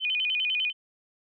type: tone with vibrato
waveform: sine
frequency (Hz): 2747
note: F7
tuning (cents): -29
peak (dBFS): -24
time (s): 0-0.73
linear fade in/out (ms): 50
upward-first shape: square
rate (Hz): 10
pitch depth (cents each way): 190
effects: none